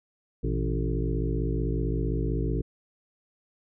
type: harmonic tone with a mistuned harmonic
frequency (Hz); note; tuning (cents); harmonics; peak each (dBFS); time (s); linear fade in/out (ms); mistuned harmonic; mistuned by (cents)
55.6; A1; +19; 1 / 2 / 3 / 5 / 6 / 7 / 8; -28 / -31 / -33 / -35 / -36 / -36 / -37; 0.43-2.62; 10; 2; +150
effects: none